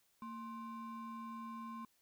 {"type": "ring-modulated tone", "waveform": "triangle", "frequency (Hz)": 641, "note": "E5", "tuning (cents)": -49, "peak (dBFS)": -39, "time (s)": [0.22, 1.85], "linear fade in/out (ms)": 2, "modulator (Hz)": 413, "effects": ["white hiss -75 dBFS RMS until 2.01 s"]}